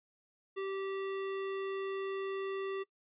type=tone; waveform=square; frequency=388.6 Hz; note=G4; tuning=15 cents flat; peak=-36 dBFS; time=0.56-2.84 s; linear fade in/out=20 ms; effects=noise-tail reverb RT60 0.1 s tail -21 dB re dry + resampled to 8000 Hz